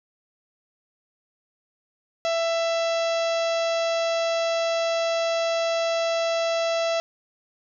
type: harmonic tone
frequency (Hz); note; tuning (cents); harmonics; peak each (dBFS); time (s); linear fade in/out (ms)
665; E5; +15; 1 / 2 / 3 / 4 / 5 / 6 / 7 / 8 / 9 / 10; -22 / -33 / -37 / -35 / -37 / -38 / -41 / -40 / -44 / -45; 2.25-7; 0
effects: none